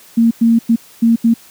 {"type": "tone bursts at uneven times", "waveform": "sine", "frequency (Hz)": 230, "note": "A#3", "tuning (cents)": -23, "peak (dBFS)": -7, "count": 5, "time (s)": [[0.17, 0.31], [0.41, 0.59], [0.69, 0.76], [1.02, 1.16], [1.24, 1.34]], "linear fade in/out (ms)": 10, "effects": ["white hiss -43 dBFS RMS until 1.5 s", "high-pass 80 Hz 12 dB/octave"]}